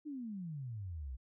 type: exponential sweep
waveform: sine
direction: down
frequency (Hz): 311.1 to 59.7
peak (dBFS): -40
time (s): 0.05-1.17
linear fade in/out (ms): 20
effects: none